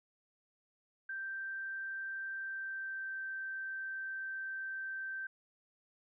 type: tone with pitch glide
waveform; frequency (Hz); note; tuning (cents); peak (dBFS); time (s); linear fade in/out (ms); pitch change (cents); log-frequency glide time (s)
sine; 1568 to 1558.1; G6 to G6; 0 to -11; -38; 1.09-5.27; 5; -11; 2.37-3.21
effects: none